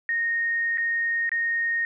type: tone with dropouts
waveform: sine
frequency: 1855 Hz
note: A#6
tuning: 9 cents flat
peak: -22 dBFS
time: 0.09-1.85 s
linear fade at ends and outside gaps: 1 ms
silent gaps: 0.774-0.781 / 1.293-1.317 s
effects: none